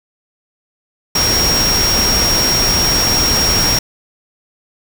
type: tone in noise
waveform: sine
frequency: 5588 Hz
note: F8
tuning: in tune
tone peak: -13 dBFS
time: 1.15-3.79 s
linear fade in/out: 5 ms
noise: pink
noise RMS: -17 dBFS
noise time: 1.15-3.79 s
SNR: +1 dB
effects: none